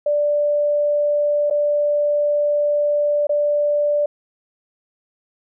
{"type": "tone with dropouts", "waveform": "sine", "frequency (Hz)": 587.3, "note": "D5", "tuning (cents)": 0, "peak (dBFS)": -15, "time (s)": [0.06, 4.06], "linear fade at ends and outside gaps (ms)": 5, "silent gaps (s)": [[1.5, 1.508], [3.27, 3.293]], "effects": []}